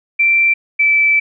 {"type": "tone pair in turn", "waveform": "sine", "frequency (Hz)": [2349, 2318], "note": ["D7", "D7"], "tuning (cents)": [0, -23], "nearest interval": "unison", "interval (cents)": 23, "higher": "first", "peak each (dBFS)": -9, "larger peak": "neither", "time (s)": [[0.19, 0.54], [0.79, 1.2]], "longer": "second", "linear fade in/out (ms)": 10, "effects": []}